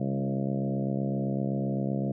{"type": "harmonic tone with a mistuned harmonic", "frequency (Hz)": 67.8, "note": "C#2", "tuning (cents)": -38, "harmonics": [2, 3, 4, 5, 6, 7, 8, 9, 10], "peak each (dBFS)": [-31, -30, -36, -38, -42, -43, -39, -42, -42], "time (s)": [0, 2.12], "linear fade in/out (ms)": 5, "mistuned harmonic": 3, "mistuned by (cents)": -18, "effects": []}